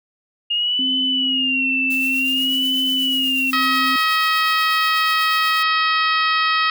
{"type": "tone with vibrato", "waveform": "sine", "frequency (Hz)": 2830, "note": "F7", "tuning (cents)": 22, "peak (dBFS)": -17, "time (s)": [0.5, 3.51], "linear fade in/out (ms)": 10, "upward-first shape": "sine", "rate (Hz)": 0.54, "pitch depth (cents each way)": 110}
{"type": "tone with pitch glide", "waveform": "sine", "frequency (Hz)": [261.6, 263.4], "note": ["C4", "C4"], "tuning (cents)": [0, 12], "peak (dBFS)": -24, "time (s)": [0.79, 3.96], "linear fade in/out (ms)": 2, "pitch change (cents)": 12, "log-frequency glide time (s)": [1.39, 1.86]}
{"type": "noise with tremolo", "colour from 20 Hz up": "blue", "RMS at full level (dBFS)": -33, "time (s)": [1.9, 5.63], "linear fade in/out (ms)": 5, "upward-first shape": "triangle", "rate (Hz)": 8.2, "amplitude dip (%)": 50}
{"type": "harmonic tone", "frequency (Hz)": 637, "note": "D#5", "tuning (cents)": 41, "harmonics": [2, 3, 4, 5, 6, 7, 8], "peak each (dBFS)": [-18, -22, -24, -26, -28, -29, -30], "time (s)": [3.53, 6.7], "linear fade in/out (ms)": 2}
{"effects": []}